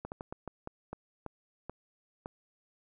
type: slowing click train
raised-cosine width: 1 ms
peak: -25 dBFS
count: 10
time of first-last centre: 0.05-2.259 s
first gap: 69 ms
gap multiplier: 1.3
effects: none